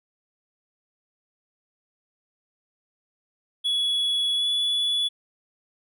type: tone with pitch glide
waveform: triangle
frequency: 3380 to 3421 Hz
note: G#7 to A7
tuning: +30 to -49 cents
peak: -20 dBFS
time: 3.64-5.09 s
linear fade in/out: 20 ms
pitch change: +21 cents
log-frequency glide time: 4.35-4.47 s
effects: none